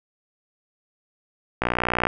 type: click train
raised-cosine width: 0.5 ms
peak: -6 dBFS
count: 28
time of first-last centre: 1.62-2.069 s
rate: 60.1 Hz
effects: none